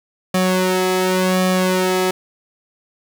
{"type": "tone with flanger", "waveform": "sawtooth", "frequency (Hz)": 185, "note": "F#3", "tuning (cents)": 0, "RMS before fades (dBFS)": -17, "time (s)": [0.34, 2.11], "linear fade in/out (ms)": 5, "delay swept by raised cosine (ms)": [1.7, 2.37], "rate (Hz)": 0.9, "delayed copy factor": 1, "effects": ["8-bit"]}